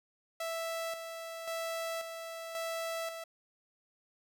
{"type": "tone with tremolo", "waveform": "sawtooth", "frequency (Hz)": 659.3, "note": "E5", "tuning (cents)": 0, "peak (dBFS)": -31, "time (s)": [0.4, 3.24], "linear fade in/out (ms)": 5, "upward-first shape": "square", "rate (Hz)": 0.93, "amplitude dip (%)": 50, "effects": []}